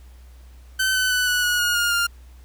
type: tone with pitch steps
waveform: sawtooth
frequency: 1532 / 1512.7 / 1493.6 / 1474.7 / 1456.1 / 1437.7 / 1419.5 / 1401.6 Hz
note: G6 / F#6 / F#6 / F#6 / F#6 / F6 / F6 / F6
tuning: -40 / +38 / +16 / -6 / -28 / +50 / +28 / +6 cents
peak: -15 dBFS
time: 0.79-2.07 s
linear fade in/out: 10 ms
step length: 160 ms
effects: added 62 Hz sine -42 dBFS peak until 2.44 s + pink hiss -57 dBFS RMS until 2.44 s